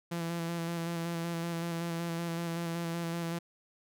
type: tone with vibrato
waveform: sawtooth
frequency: 168.6 Hz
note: E3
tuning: 39 cents sharp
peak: -29 dBFS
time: 0.11-3.39 s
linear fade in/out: 10 ms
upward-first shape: square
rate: 5.3 Hz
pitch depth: 19 cents each way
effects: none